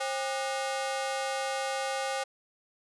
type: ring-modulated tone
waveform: sawtooth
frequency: 669 Hz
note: E5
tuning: 25 cents sharp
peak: -23 dBFS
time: 0-2.24 s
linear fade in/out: 10 ms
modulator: 133 Hz
effects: resampled to 24000 Hz